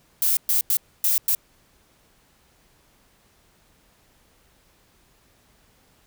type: noise bursts at uneven times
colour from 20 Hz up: violet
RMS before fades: -20 dBFS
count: 5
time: 0.22-0.37 / 0.49-0.61 / 0.7-0.77 / 1.04-1.18 / 1.28-1.35 s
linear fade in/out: 2 ms
effects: pink hiss -60 dBFS RMS until 6.06 s